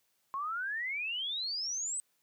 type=exponential sweep; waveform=sine; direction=up; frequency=1063 to 8300 Hz; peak=-33 dBFS; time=0.34-2 s; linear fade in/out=0 ms; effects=white hiss -75 dBFS RMS until 2.22 s + high-pass 100 Hz 12 dB/octave